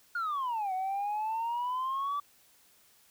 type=exponential two-way sweep; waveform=sine; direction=down then up; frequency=1448 to 740 to 1164 Hz; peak=-28 dBFS; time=0.15-2.2 s; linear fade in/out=5 ms; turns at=0.73 s; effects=tanh soft clip ceiling -28 dBFS + white hiss -63 dBFS RMS until 3.1 s